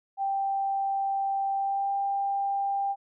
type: tone with pitch glide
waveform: sine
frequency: 785 to 793.7 Hz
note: G5 to G5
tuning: +2 to +21 cents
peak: -25 dBFS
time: 0.17-2.96 s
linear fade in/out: 50 ms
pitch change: +19 cents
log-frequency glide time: 1.56-1.93 s
effects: none